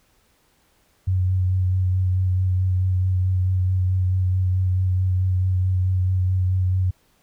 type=tone with vibrato; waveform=sine; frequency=92.5 Hz; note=F#2; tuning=in tune; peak=-17 dBFS; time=1.07-6.91 s; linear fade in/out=10 ms; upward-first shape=sine; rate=4.6 Hz; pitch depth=19 cents each way; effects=pink hiss -62 dBFS RMS until 7.22 s